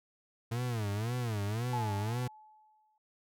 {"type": "tone with vibrato", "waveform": "40% pulse", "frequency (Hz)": 112.2, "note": "A2", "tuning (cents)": 34, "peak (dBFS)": -31, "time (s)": [0.51, 2.28], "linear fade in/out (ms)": 10, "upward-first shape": "sine", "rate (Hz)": 1.9, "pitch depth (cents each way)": 190}
{"type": "tone with exponential decay", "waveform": "sine", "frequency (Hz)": 860, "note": "A5", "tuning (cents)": -40, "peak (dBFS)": -32, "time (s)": [1.73, 2.98], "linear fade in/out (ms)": 2, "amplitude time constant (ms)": 270}
{"effects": []}